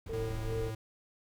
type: noise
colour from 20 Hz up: brown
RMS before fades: -40 dBFS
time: 0.06-0.7 s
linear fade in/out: 5 ms
type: tone with tremolo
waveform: sine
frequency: 450.7 Hz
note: A4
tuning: 42 cents sharp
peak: -33 dBFS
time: 0.09-0.71 s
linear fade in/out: 5 ms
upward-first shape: sine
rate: 2.5 Hz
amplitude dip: 95%
type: tone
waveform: square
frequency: 110 Hz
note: A2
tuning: in tune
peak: -37 dBFS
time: 0.13-0.75 s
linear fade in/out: 5 ms
effects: none